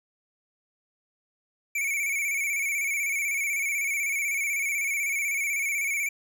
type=tone with vibrato; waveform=square; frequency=2268 Hz; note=C#7; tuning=39 cents sharp; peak=-26 dBFS; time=1.75-6.09 s; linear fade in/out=5 ms; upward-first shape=square; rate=16 Hz; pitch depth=53 cents each way; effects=none